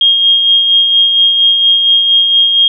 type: tone with tremolo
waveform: sine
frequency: 3242 Hz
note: G#7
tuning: 42 cents flat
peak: -4 dBFS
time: 0.01-2.68 s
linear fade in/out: 2 ms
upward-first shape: sine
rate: 4.3 Hz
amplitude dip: 40%
effects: none